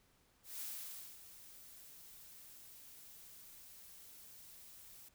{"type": "noise with ADSR envelope", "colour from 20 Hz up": "blue", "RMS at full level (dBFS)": -44, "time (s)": [0.43, 5.09], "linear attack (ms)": 170, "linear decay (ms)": 570, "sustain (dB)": -13, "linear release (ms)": 8, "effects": ["pink hiss -72 dBFS RMS until 5.14 s"]}